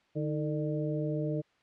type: harmonic tone with a mistuned harmonic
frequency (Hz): 150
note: D3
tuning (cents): +37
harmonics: 1 / 2 / 3 / 4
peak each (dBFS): -32 / -35 / -37 / -38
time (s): 0.15-1.42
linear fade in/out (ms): 20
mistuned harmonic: 2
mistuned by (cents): +79
effects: white hiss -68 dBFS RMS until 1.62 s + low-pass 3000 Hz 12 dB/octave